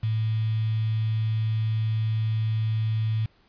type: tone with quantisation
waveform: sine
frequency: 110 Hz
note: A2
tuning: in tune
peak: -22 dBFS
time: 0.03-3.26 s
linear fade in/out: 5 ms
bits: 7
effects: pink hiss -62 dBFS RMS until 3.48 s + resampled to 11025 Hz